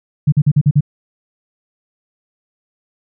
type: tone bursts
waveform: sine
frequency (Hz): 146.6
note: D3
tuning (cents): -3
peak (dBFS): -7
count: 6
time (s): 0.27-0.808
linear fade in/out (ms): 10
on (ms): 53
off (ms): 44
effects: none